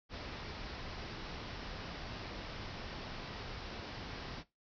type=low-pass noise; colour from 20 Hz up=pink; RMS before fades=-45 dBFS; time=0.09-4.44 s; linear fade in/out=50 ms; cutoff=5500 Hz; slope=96 dB/octave; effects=noise-tail reverb RT60 0.2 s tail -17 dB re dry